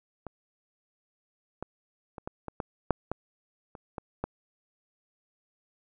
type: clicks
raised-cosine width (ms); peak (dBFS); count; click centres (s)
1; -24 / -21 / -26 / -21 / -22 / -17 / -8 / -16 / -29 / -21 / -16; 11; 0.267 / 1.626 / 2.182 / 2.275 / 2.483 / 2.602 / 2.907 / 3.116 / 3.752 / 3.982 / 4.24
effects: none